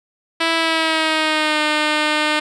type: tone with pitch glide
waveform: 5% pulse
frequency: 329.1 to 303.5 Hz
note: E4 to D#4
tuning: -3 to -43 cents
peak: -4 dBFS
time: 0.4-2.4 s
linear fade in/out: 10 ms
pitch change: -140 cents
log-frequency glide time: 0.55-1.61 s
effects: low-pass 6000 Hz 12 dB/octave